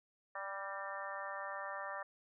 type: harmonic tone with a mistuned harmonic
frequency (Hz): 196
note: G3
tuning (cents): 0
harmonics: 3 / 4 / 5 / 6 / 7 / 8 / 9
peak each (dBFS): -47 / -49 / -49 / -46 / -51 / -52 / -47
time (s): 0.35-2.03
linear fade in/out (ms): 5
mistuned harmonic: 9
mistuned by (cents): +41
effects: none